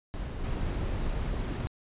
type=noise with level steps; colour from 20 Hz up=brown; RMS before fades=-35 / -31 dBFS; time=0.14-1.67 s; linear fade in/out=0 ms; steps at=0.44 s; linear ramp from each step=2 ms; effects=resampled to 8000 Hz